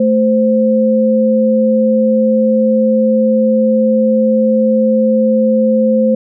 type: tone pair together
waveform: sine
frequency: 220 / 520.5 Hz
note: A3 / C5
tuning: 0 / -9 cents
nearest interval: octave + minor third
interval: 1491 cents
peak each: -11 dBFS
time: 0-6.15 s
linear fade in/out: 5 ms
effects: none